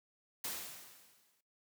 white noise with exponential decay, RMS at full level -38 dBFS, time 0.44-1.41 s, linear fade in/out 5 ms, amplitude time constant 210 ms, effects noise-tail reverb RT60 0.2 s tail -18 dB re dry + high-pass 100 Hz 12 dB/octave

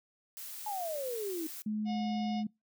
blue noise, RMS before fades -44 dBFS, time 0.37-1.62 s, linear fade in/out 0 ms
sine exponential sweep, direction down, 866 to 308.4 Hz, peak -34 dBFS, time 0.66-1.47 s, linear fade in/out 5 ms
sine tone, 213.1 Hz, G#3, 45 cents sharp, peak -31 dBFS, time 1.66-2.47 s, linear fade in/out 5 ms
harmonic tone, 723 Hz, F#5, 40 cents flat, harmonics 1 / 3 / 4 / 5 / 6 / 7 / 8, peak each -38 / -52 / -50 / -53 / -60 / -52 / -62 dBFS, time 1.85-2.44 s, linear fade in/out 50 ms
effects noise-tail reverb RT60 0.2 s tail -23 dB re dry

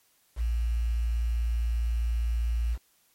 sine tone with quantisation, 57.6 Hz, A#1, 20 cents flat, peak -24 dBFS, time 0.36-2.78 s, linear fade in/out 50 ms, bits 8, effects white hiss -66 dBFS RMS until 3.14 s + MP3 64 kbps

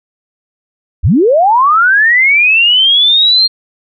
sine linear sweep, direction up, 46.25 to 4234 Hz, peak -5 dBFS, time 1.03-3.48 s, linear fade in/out 20 ms, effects none

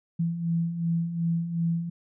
sine beating tone pair, 165.6 / 168.3 Hz, E3 / E3, +8 / +36 cents, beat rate 2.7 Hz, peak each -32 / -25 dBFS, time 0.19-1.9 s, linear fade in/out 10 ms, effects none

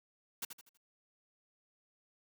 white noise with echo, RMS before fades -39 dBFS, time 0.42-0.45 s, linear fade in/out 5 ms, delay 81 ms, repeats 4, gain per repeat -8 dB, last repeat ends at 0.774 s, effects high-pass 150 Hz 12 dB/octave

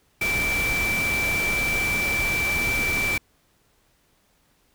sine tone in noise, 2332 Hz, D7, 13 cents flat, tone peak -22 dBFS, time 0.21-3.18 s, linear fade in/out 5 ms, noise pink, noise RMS -29 dBFS, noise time 0.21-3.18 s, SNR +4 dB, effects pink hiss -64 dBFS RMS until 4.74 s

